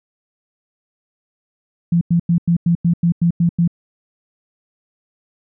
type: tone bursts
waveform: sine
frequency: 170.6 Hz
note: F3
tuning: 40 cents flat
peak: -11 dBFS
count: 10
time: 1.92-3.677 s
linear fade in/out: 5 ms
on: 92 ms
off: 93 ms
effects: none